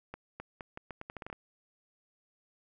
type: accelerating click train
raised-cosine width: 0.5 ms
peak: -26 dBFS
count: 12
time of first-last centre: 0.14-1.328 s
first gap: 260 ms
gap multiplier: 0.8
effects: none